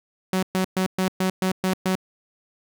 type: tone bursts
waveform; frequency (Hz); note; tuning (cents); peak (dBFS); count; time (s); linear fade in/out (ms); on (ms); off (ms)
sawtooth; 187.1; F#3; +20; -16; 8; 0.33-1.954; 2; 98; 120
effects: none